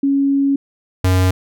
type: tone pair in turn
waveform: sine / square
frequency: 277.2 / 92.5 Hz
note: C#4 / F#2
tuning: 0 / 0 cents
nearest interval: octave + perfect fifth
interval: 1900 cents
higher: first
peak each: -12 dBFS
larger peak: neither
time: 0.03-0.56 / 1.04-1.31 s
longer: first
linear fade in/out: 5 ms
effects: none

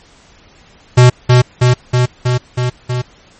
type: tone with echo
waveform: square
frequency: 124.3 Hz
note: B2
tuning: 12 cents sharp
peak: -3 dBFS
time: 0.97-1.1 s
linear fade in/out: 10 ms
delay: 320 ms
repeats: 6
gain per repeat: -2 dB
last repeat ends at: 3.02 s
effects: pink hiss -45 dBFS RMS until 3.39 s + MP3 32 kbps

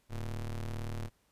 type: ring-modulated tone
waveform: square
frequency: 60.4 Hz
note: B1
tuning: 38 cents flat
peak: -33 dBFS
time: 0.09-1.1 s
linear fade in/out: 50 ms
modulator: 41.5 Hz
effects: pink hiss -72 dBFS RMS until 1.31 s + resampled to 32000 Hz

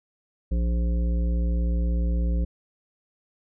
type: harmonic tone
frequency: 58.27 Hz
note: A#1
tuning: in tune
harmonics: 1 / 3 / 5 / 7 / 9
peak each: -21 / -31 / -39 / -44 / -41 dBFS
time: 0.51-2.45 s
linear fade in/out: 10 ms
effects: none

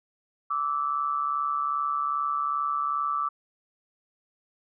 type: tone pair together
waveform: sine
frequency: 1164 / 1306.5 Hz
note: D6 / E6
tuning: -16 / -16 cents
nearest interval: major second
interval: 200 cents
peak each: -26 / -30 dBFS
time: 0.5-3.29 s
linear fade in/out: 10 ms
effects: none

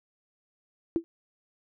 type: tone with exponential decay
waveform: sine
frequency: 333.4 Hz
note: E4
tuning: 20 cents sharp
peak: -18 dBFS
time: 0.96-1.04 s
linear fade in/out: 0 ms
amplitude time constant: 17 ms
effects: none

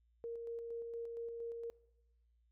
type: tone with tremolo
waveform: sine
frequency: 465.3 Hz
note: A#4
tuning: 3 cents flat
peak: -40 dBFS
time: 0.24-1.7 s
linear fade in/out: 0 ms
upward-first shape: square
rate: 4.3 Hz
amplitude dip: 30%
effects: noise-tail reverb RT60 0.9 s tail -22 dB re dry + added 58 Hz sine -70 dBFS peak until 2.51 s

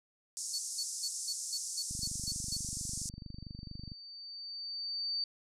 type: band-pass noise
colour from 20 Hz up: pink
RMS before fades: -40 dBFS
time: 0.37-3.09 s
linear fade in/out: 0 ms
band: 5300 to 9700 Hz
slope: 48 dB/octave
type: tone bursts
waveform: triangle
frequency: 4435 Hz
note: C#8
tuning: in tune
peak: -33 dBFS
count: 9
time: 0.53-2.572 s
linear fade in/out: 10 ms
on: 58 ms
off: 190 ms
type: click train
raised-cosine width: 5 ms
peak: -32 dBFS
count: 50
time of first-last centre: 1.91-3.918 s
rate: 24.4 Hz
type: tone with exponential growth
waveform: sine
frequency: 4594 Hz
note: D8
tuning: 39 cents flat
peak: -31 dBFS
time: 2.2-5.24 s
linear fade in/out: 2 ms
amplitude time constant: 660 ms
effects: none

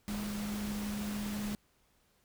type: tone in noise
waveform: sine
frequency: 207.4 Hz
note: G#3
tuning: 2 cents flat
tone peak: -35 dBFS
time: 0.08-1.55 s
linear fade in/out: 0 ms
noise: pink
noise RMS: -43 dBFS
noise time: 0.08-1.55 s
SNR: +5 dB
effects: pink hiss -71 dBFS RMS until 2.24 s

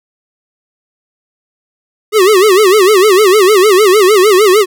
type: tone with vibrato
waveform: square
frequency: 398.1 Hz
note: G4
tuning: 27 cents sharp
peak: -5 dBFS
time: 2.12-4.66 s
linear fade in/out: 50 ms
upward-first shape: sine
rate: 6.6 Hz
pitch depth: 170 cents each way
effects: none

